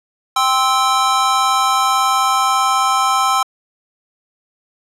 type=chord; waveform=square; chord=C major; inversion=second; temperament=just; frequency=784.9 / 1046.5 / 1308.1 Hz; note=G5 / C6 / E6; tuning=+2 / 0 / -14 cents; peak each=-19 / -18 / -17 dBFS; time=0.36-3.43 s; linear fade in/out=5 ms; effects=low-pass 10000 Hz 12 dB/octave